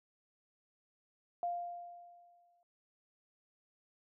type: tone with exponential decay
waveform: sine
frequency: 698.5 Hz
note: F5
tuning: in tune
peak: -32 dBFS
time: 1.43-2.63 s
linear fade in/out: 1 ms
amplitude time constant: 260 ms
effects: noise-tail reverb RT60 0.2 s tail -25 dB re dry